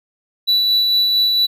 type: tone with tremolo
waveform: triangle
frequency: 3951 Hz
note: B7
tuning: in tune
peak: -10 dBFS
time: 0.47-1.47 s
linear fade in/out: 20 ms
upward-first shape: sine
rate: 4.4 Hz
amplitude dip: 25%
effects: none